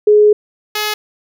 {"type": "tone pair in turn", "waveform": ["sine", "5% pulse"], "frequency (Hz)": [420, 423.4], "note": ["G#4", "G#4"], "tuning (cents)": [19, 33], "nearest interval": "unison", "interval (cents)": 14, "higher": "second", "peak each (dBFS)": -5, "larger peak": "neither", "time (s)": [[0.07, 0.33], [0.75, 0.94]], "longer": "first", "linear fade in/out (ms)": 5, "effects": []}